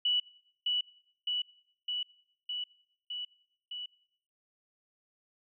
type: tone with echo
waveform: sine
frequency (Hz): 2952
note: F#7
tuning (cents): -5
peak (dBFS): -25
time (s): 0.05-0.2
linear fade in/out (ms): 5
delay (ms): 610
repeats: 6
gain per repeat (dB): -2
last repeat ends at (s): 3.86
effects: noise-tail reverb RT60 0.8 s tail -24 dB re dry